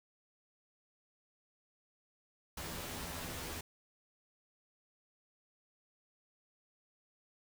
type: noise with comb filter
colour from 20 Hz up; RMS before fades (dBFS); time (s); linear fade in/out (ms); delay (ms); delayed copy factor
pink; -43; 2.57-3.61; 5; 12; +0.7
effects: none